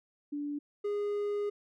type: tone pair in turn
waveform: sine / triangle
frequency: 290.8 / 411.3 Hz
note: D4 / G#4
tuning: -17 / -17 cents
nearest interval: tritone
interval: 600 cents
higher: second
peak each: -33 / -28 dBFS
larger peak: second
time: 0.32-0.59 / 0.84-1.5 s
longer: second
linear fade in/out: 10 ms
effects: none